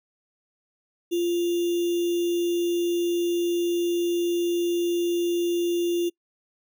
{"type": "tone with sample-and-hold", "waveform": "sine", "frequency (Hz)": 346.4, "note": "F4", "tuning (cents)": -14, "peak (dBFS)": -21, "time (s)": [1.11, 6.1], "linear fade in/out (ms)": 20, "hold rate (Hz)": 3150, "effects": ["noise-tail reverb RT60 0.1 s tail -25 dB re dry"]}